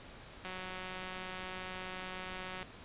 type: click train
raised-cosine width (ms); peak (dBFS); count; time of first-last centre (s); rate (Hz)
0.3; -27; 404; 0.45-2.628; 185
effects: pink hiss -52 dBFS RMS until 2.84 s + resampled to 8000 Hz